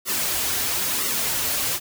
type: noise with flanger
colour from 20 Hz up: white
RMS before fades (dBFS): -24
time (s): 0.05-1.8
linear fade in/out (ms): 50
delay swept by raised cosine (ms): 1.2 to 6.1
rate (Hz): 1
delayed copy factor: -0.6
effects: none